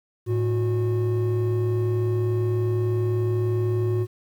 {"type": "tone pair together", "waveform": "triangle", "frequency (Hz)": [108.9, 363.3], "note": ["A2", "F#4"], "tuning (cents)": [-17, -32], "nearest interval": "octave + major sixth", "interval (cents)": 2085, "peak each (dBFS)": [-19, -22], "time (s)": [0.26, 4.07], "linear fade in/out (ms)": 50, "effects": ["tanh soft clip ceiling -14 dBFS", "9-bit"]}